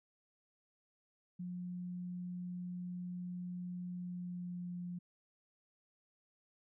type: tone with pitch glide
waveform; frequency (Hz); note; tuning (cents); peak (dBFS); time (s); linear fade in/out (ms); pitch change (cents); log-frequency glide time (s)
sine; 178.7 to 176.75; F3 to F3; +40 to +21; -40; 1.39-4.99; 10; -19; 3.93-4.78
effects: none